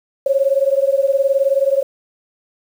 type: beating tone pair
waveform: sine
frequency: 540 / 559 Hz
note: C#5 / C#5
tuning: -45 / +14 cents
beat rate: 19 Hz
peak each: -15 / -16 dBFS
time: 0.26-1.83 s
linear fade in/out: 5 ms
effects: 7-bit